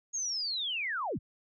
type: linear sweep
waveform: sine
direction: down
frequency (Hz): 6680 to 41.66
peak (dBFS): -31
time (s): 0.13-1.19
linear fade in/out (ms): 20
effects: none